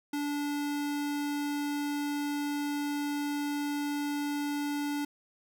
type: tone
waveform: square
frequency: 290.1 Hz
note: D4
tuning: 21 cents flat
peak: -31 dBFS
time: 0.13-5.05 s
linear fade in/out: 5 ms
effects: none